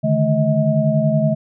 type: tone cluster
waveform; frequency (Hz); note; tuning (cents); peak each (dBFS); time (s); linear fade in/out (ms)
sine; 145.1 / 155.7 / 215.9 / 635; D3 / D#3 / A3 / D#5; -21 / +2 / -33 / +35; -19; 0.03-1.35; 20
effects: none